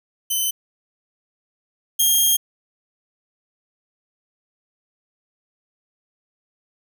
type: tone pair in turn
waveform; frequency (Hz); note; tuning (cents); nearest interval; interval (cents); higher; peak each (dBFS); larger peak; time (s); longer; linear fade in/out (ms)
5% pulse; 3046 / 3227; F#7 / G7; +50 / +50; minor second; 100; second; -11 / -6; second; 0.3-0.51 / 1.99-2.37; second; 10
effects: none